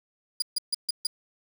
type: tone bursts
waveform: 35% pulse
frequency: 4869 Hz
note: D#8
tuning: 38 cents flat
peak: -22 dBFS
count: 5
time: 0.4-1.07 s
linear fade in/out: 5 ms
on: 22 ms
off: 140 ms
effects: 8-bit